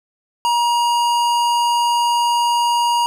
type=tone with hard clipping; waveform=sine; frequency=950 Hz; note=A#5; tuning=33 cents sharp; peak=-16 dBFS; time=0.45-3.06 s; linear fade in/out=0 ms; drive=17 dB; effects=none